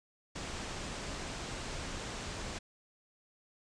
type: low-pass noise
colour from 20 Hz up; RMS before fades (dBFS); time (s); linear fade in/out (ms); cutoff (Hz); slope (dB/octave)
pink; -41; 0.35-2.59; 10; 8400; 48
effects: none